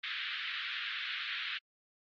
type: band-pass noise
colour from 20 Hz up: white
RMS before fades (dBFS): -39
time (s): 0.03-1.58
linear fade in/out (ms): 10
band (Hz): 1400 to 3700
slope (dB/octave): 48
effects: AAC 32 kbps